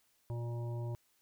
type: harmonic tone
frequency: 118.5 Hz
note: A#2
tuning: 29 cents sharp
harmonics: 1 / 3 / 5 / 7 / 8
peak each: -36 / -47 / -50 / -58 / -54 dBFS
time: 0.3-0.95 s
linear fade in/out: 0 ms
effects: white hiss -73 dBFS RMS until 1.21 s